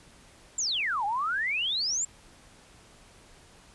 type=exponential two-way sweep; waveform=sine; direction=down then up; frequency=7600 to 784 to 7600 Hz; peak=-26 dBFS; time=0.58-2.05 s; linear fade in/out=5 ms; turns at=1.05 s; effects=pink hiss -55 dBFS RMS until 3.74 s + resampled to 24000 Hz